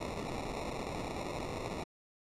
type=noise with sample-and-hold; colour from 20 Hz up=violet; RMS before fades=-39 dBFS; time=0-1.84 s; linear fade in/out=10 ms; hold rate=1575 Hz; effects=low-pass 8000 Hz 12 dB/octave